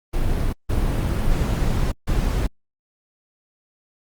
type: noise bursts at uneven times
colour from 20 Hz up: brown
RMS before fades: -20 dBFS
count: 3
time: 0.13-0.53 / 0.69-1.92 / 2.07-2.47 s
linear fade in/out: 10 ms
effects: Opus 32 kbps